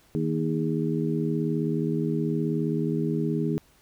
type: harmonic tone with a mistuned harmonic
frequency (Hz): 79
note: D#2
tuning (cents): +27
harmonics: 2 / 3 / 4 / 5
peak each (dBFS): -27 / -29 / -30 / -31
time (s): 0.15-3.58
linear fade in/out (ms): 0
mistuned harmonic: 5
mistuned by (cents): +70
effects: pink hiss -60 dBFS RMS until 3.81 s